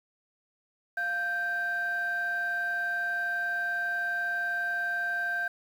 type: tone pair together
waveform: sine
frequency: 698.5 / 1568 Hz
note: F5 / G6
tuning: 0 / 0 cents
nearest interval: octave + major second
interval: 1400 cents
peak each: -35 / -27 dBFS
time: 0.97-5.48 s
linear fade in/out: 5 ms
effects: tanh soft clip ceiling -23 dBFS + 9-bit